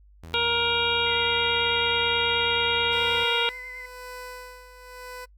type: tone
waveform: sawtooth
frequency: 82.41 Hz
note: E2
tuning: in tune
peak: -36 dBFS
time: 0.23-3.24 s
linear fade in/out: 0 ms
type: harmonic tone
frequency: 470.2 Hz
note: A#4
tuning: 15 cents sharp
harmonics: 1 / 2 / 3 / 5 / 6 / 7 / 8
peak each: -29 / -29 / -29 / -29 / -29 / -29 / -29 dBFS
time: 0.34-3.49 s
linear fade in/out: 0 ms
type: tone with vibrato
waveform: sine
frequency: 2047 Hz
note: C7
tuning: 38 cents flat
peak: -36 dBFS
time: 1.06-3.86 s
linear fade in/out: 5 ms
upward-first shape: sine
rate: 9.3 Hz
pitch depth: 35 cents each way
type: tone with tremolo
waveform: 15% pulse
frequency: 500 Hz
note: B4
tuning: 21 cents sharp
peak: -30 dBFS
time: 2.91-5.26 s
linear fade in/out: 20 ms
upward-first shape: sine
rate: 0.97 Hz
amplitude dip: 70%
effects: noise-tail reverb RT60 0.1 s tail -25 dB re dry + added 50 Hz sine -51 dBFS peak until 5.37 s